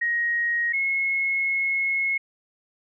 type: tone pair in turn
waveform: sine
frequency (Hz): 1882 / 2174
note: A#6 / C#7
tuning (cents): +16 / -34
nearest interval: major second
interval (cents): 250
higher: second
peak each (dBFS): -21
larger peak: neither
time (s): 0.01-0.73 / 0.73-2.18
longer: second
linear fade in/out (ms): 10
effects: none